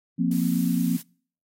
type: chord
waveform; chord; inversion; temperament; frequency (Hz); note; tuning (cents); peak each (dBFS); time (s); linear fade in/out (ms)
sine; F suspended fourth; none; equal; 174.61 / 233.1 / 261.6; F3 / Bb3 / C4; 0 / 0 / 0; -24 / -25 / -25; 0.18-0.98; 20
type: noise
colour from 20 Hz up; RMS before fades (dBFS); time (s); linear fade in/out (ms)
blue; -39; 0.31-1.02; 5
effects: noise-tail reverb RT60 0.5 s tail -26 dB re dry + AAC 48 kbps